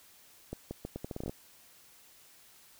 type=accelerating click train; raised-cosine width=2 ms; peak=-24 dBFS; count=12; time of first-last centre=0.53-1.295 s; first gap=180 ms; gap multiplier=0.78; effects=white hiss -59 dBFS RMS until 2.79 s